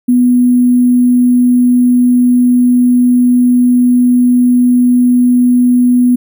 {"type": "tone with sample-and-hold", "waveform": "sine", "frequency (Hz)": 246.9, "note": "B3", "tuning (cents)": 0, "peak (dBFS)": -5, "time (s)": [0.08, 6.16], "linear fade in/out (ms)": 10, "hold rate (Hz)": 11025, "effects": []}